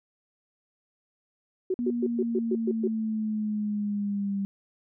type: tone bursts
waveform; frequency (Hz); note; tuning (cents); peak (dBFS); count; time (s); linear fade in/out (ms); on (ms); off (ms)
sine; 373.2; F#4; +15; -23; 8; 1.7-2.876; 5; 42; 120
type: exponential sweep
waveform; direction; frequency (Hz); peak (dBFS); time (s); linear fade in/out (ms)
sine; down; 242.2 to 197; -26; 1.79-4.45; 0
effects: none